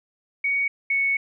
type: tone pair in turn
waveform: sine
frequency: 2239 / 2215 Hz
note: C#7 / C#7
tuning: +17 / -2 cents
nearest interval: unison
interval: 19 cents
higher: first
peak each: -20 / -19 dBFS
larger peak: second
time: 0.44-0.68 / 0.9-1.17 s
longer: second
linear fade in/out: 5 ms
effects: none